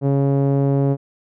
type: tone with low-pass filter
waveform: sawtooth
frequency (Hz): 138.6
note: C#3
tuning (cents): 0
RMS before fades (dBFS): -17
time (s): 0.01-0.97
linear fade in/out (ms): 50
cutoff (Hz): 520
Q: 1.3
effects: none